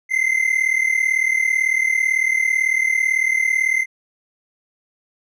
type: tone pair together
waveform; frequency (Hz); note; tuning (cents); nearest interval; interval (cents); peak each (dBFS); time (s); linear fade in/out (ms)
triangle; 2055 / 2093; C7 / C7; -32 / 0; unison; 32; -17; 0.09-3.86; 50
effects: none